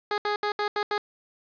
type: tone bursts at uneven times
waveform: 15% pulse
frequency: 415.6 Hz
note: G#4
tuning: 1 cent sharp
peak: -18 dBFS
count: 6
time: 0.11-0.18 / 0.25-0.36 / 0.43-0.52 / 0.59-0.68 / 0.76-0.83 / 0.91-0.98 s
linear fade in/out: 2 ms
effects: resampled to 11025 Hz + 10-bit